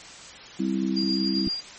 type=harmonic tone; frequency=65.41 Hz; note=C2; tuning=in tune; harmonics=3 / 4 / 5; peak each=-26 / -28 / -28 dBFS; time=0.59-1.49 s; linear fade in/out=10 ms
type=tone with tremolo; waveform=sine; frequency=4791 Hz; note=D8; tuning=34 cents sharp; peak=-25 dBFS; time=0.96-1.61 s; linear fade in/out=10 ms; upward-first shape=sine; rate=7.6 Hz; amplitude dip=45%
type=click; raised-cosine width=5 ms; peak=-22 dBFS; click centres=1.471 s
effects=white hiss -43 dBFS RMS until 1.78 s + MP3 32 kbps